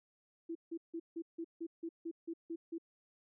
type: tone bursts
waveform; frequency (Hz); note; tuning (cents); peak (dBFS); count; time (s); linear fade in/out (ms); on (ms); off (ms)
sine; 332.2; E4; +13; -38; 11; 0.49-2.783; 10; 63; 160
effects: none